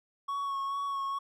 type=tone with vibrato; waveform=triangle; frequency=1108.7 Hz; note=C#6; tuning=in tune; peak=-29 dBFS; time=0.28-1.19 s; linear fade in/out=10 ms; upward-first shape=sine; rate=2.3 Hz; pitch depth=22 cents each way; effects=none